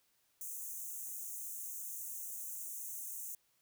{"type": "high-pass noise", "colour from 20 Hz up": "white", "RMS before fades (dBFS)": -44, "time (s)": [0.41, 3.35], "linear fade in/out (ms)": 2, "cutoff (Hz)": 6100, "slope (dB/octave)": 96, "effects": ["white hiss -75 dBFS RMS until 3.61 s"]}